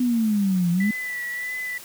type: exponential two-way sweep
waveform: sine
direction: down then up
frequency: 253.2 to 170 to 218.2 Hz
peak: -18 dBFS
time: 0-0.91 s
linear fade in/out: 5 ms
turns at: 0.71 s
type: tone with vibrato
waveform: sine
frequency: 1975.5 Hz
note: B6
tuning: in tune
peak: -27 dBFS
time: 0.8-1.78 s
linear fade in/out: 5 ms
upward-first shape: sine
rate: 1.6 Hz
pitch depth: 32 cents each way
effects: white hiss -42 dBFS RMS until 1.84 s